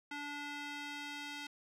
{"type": "tone with band-pass filter sweep", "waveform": "square", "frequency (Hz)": 290, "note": "D4", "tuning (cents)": -22, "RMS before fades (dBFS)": -44, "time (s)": [0.11, 1.47], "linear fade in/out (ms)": 5, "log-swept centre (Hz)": [1900, 3100], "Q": 1, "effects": []}